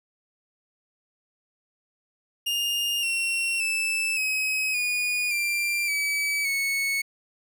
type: tone with pitch steps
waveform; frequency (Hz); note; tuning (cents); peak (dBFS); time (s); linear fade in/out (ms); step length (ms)
40% pulse; 2827 / 2729 / 2635 / 2543 / 2455 / 2370 / 2288 / 2209; F7 / F7 / E7 / D#7 / D#7 / D7 / D7 / C#7; +20 / -41 / -1 / +37 / -24 / +15 / -46 / -7; -23; 2.46-7.02; 10; 570
effects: none